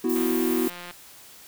triangle chord, B suspended fourth, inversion none, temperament just, 246.9 / 329.3 / 370.4 Hz, B3 / E4 / F#4, 0 / -2 / +2 cents, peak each -24 dBFS, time 0.04-0.68 s, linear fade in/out 5 ms
violet noise, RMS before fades -33 dBFS, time 0.09-0.7 s, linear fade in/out 5 ms
click train, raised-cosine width 0.3 ms, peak -23 dBFS, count 133, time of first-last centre 0.16-0.91 s, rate 176 Hz
effects white hiss -48 dBFS RMS until 1.47 s

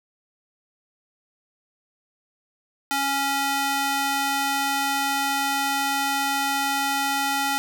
square tone with high-pass filter, 277.2 Hz, C#4, in tune, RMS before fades -24 dBFS, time 2.91-7.58 s, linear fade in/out 0 ms, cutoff 780 Hz, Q 0.85, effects none

